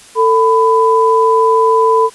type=tone pair together; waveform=sine; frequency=446.7 / 1000 Hz; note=A4 / B5; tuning=+26 / +21 cents; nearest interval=octave + major second; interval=1395 cents; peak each=-10 dBFS; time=0.15-2.1 s; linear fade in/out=50 ms; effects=white hiss -39 dBFS RMS until 2.14 s + resampled to 24000 Hz